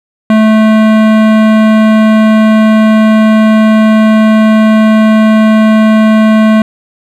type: tone with hard clipping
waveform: sine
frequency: 217.9 Hz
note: A3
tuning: 17 cents flat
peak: -5 dBFS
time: 0.3-6.62 s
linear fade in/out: 2 ms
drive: 18 dB
effects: none